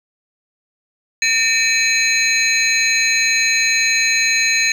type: tone cluster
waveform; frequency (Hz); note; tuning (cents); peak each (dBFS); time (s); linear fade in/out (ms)
sine; 1815 / 2313 / 2555 / 4079 / 6590; A#6 / D7 / D#7 / C8 / G#8; -47 / -27 / +45 / -45 / -14; -19; 1.22-4.72; 2
effects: tanh soft clip ceiling -6 dBFS + 7-bit